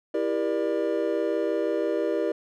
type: chord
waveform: triangle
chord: E half-diminished seventh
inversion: none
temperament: just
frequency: 329.6 / 395.6 / 474.7 / 593.3 Hz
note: E4 / G4 / Bb4 / D5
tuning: 0 / +16 / +31 / +18 cents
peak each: -27 dBFS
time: 0.14-2.32 s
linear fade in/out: 5 ms
effects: none